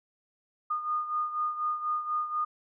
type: beating tone pair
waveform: sine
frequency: 1223 / 1227.1 Hz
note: D#6 / D#6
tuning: -30 / -24 cents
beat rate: 4.1 Hz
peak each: -29 / -35 dBFS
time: 0.7-2.45 s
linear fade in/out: 10 ms
effects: none